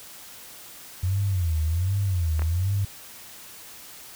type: tone with vibrato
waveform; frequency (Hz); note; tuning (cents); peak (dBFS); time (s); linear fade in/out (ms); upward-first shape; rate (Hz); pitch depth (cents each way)
sine; 88.3; F2; +20; -21; 1.03-2.85; 5; sine; 1.3; 220
type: clicks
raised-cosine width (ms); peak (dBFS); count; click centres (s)
0.5; -19 / -19; 2; 2.394 / 2.42
effects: white hiss -44 dBFS RMS until 4.15 s